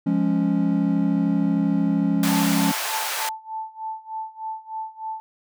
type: chord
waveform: triangle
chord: Db major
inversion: first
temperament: equal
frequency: 174.61 / 207.7 / 277.2 Hz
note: F3 / Ab3 / Db4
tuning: 0 / 0 / 0 cents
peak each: -21 / -21 / -20 dBFS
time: 0.06-2.72 s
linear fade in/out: 10 ms
type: high-pass noise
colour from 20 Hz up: pink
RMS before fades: -27 dBFS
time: 2.23-3.29 s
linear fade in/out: 2 ms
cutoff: 660 Hz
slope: 24 dB/octave
type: tone with tremolo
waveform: sine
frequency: 880 Hz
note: A5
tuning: in tune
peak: -26 dBFS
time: 2.29-5.2 s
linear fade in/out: 0 ms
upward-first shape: sine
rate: 3.3 Hz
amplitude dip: 90%
effects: none